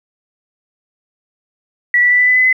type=tone with pitch steps; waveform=sine; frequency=1947 / 1960.5 / 1974.2 / 1987.9 / 2002 / 2016 / 2030 Hz; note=B6 / B6 / B6 / B6 / B6 / B6 / B6; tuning=-25 / -13 / -1 / +11 / +23 / +35 / +47 cents; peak=-8 dBFS; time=1.94-2.528 s; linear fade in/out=2 ms; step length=84 ms; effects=8-bit